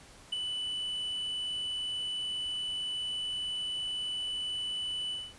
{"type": "tone with ADSR envelope", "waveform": "triangle", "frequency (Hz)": 2983, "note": "F#7", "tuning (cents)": 13, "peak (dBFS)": -26, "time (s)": [0.32, 5.34], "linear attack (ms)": 10, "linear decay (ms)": 13, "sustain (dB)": -5, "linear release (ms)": 230, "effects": ["pink hiss -54 dBFS RMS until 5.38 s", "resampled to 24000 Hz"]}